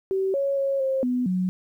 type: tone with pitch steps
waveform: sine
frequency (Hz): 383.7 / 554 / 548 / 532 / 249.1 / 183.7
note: G4 / C#5 / C#5 / C5 / B3 / F#3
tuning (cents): -37 / -1 / -20 / +29 / +15 / -12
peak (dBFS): -21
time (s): 0.11-1.49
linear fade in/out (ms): 0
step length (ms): 230
effects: 10-bit